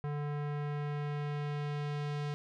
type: tone with low-pass filter sweep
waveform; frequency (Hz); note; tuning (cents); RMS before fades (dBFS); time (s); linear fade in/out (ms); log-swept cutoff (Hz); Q
square; 146.6; D3; -3; -36; 0.04-2.34; 0; 1500 to 4500; 0.88
effects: none